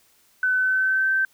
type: tone with pitch glide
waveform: sine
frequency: 1510 to 1552.5 Hz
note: F#6 to G6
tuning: +35 to -17 cents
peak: -18 dBFS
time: 0.43-1.25 s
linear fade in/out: 2 ms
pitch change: +48 cents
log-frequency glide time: 0.55-1.12 s
effects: white hiss -60 dBFS RMS until 1.33 s